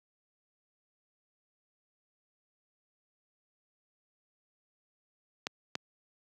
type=clicks; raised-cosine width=0.2 ms; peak=-15 dBFS; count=2; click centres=5.469 / 5.754 s; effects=high-pass 150 Hz 12 dB/octave